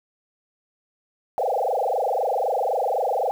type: tone with frequency modulation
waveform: sine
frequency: 648 Hz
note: E5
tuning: 30 cents flat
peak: -20 dBFS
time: 1.38-3.31 s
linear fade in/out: 0 ms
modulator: 23.9 Hz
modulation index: 7.2
effects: 8-bit